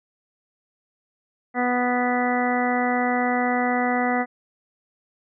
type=harmonic tone; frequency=246.9 Hz; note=B3; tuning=in tune; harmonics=1 / 2 / 3 / 4 / 5 / 6 / 7 / 8; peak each=-24 / -28 / -24 / -35 / -31 / -34 / -34 / -28 dBFS; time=1.54-4.26 s; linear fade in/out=50 ms; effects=none